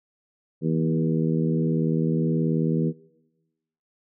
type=harmonic tone with a mistuned harmonic; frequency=80.1 Hz; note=E2; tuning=49 cents flat; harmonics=2 / 3 / 4 / 5 / 6; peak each=-23 / -27 / -29 / -31 / -33 dBFS; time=0.61-2.93 s; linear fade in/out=50 ms; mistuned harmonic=2; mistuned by=+16 cents; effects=noise-tail reverb RT60 1.0 s tail -20 dB re dry